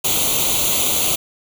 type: noise with comb filter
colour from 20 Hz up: white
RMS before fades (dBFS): -18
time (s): 0.04-1.16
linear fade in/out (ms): 10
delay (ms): 0.29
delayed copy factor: +0.85
effects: none